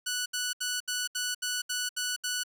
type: tone bursts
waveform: 10% pulse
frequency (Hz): 1480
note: F#6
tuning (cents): 0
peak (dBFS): -21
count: 9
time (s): 0.06-2.436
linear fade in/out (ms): 10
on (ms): 200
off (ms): 72
effects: none